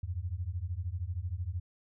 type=beating tone pair; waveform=sine; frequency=82.41 / 95.41 Hz; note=E2 / G2; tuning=0 / -46 cents; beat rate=13 Hz; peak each=-36 / -36 dBFS; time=0.03-1.6 s; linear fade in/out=5 ms; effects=none